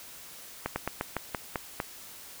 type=slowing click train; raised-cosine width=0.5 ms; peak=-14 dBFS; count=8; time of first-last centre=0.66-1.801 s; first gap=100 ms; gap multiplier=1.16; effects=white hiss -47 dBFS RMS until 2.4 s